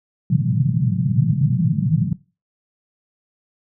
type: band-pass noise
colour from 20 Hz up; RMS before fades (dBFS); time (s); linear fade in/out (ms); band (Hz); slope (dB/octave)
pink; -18; 0.3-2.13; 2; 120 to 180; 48
effects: noise-tail reverb RT60 0.3 s tail -19 dB re dry